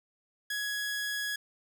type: tone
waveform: sawtooth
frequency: 1672 Hz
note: G#6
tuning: 11 cents sharp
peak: -28 dBFS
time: 0.5-1.36 s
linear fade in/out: 5 ms
effects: none